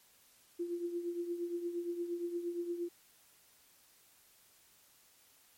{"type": "tone with tremolo", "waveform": "sine", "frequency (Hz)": 346, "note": "F4", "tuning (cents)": -16, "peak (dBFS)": -32, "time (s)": [0.59, 2.89], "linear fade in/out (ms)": 10, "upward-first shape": "triangle", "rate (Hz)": 8.6, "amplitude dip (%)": 70, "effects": ["white hiss -65 dBFS RMS until 5.57 s", "MP3 64 kbps"]}